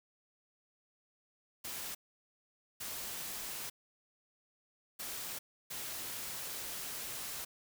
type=noise bursts at uneven times; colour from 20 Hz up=white; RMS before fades=-42 dBFS; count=4; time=1.64-1.95 / 2.8-3.7 / 4.99-5.39 / 5.7-7.45 s; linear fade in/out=10 ms; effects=none